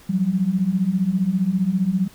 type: beating tone pair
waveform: sine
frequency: 176.9 / 191.9 Hz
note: F3 / G3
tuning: +23 / -37 cents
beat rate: 15 Hz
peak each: -22 / -19 dBFS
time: 0.09-2.08 s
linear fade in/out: 10 ms
effects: pink hiss -49 dBFS RMS until 2.14 s